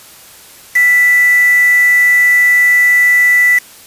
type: tone with quantisation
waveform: sine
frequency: 1977 Hz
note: B6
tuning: 1 cent sharp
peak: -6 dBFS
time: 0.75-3.59 s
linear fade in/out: 10 ms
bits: 3
effects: white hiss -38 dBFS RMS until 3.86 s + resampled to 32000 Hz